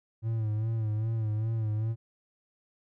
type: tone with vibrato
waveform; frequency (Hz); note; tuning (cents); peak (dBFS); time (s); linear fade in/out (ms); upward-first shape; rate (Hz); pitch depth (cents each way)
triangle; 110; A2; 0; -25; 0.22-1.96; 50; sine; 2.5; 60
effects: none